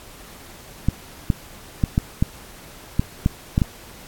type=clicks; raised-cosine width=5 ms; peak=-4 dBFS; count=9; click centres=0.886 / 1.302 / 1.838 / 1.979 / 2.225 / 2.995 / 3.261 / 3.579 / 3.618 s; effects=pink hiss -43 dBFS RMS until 4.07 s + AAC 64 kbps